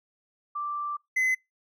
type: tone pair in turn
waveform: sine / triangle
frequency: 1174.7 / 2036 Hz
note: D6 / C7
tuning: 0 / -48 cents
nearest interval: minor seventh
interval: 952 cents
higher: second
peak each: -29 / -20 dBFS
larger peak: second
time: 0.55-0.97 / 1.16-1.35 s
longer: first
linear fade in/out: 10 ms
effects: noise-tail reverb RT60 0.2 s tail -26 dB re dry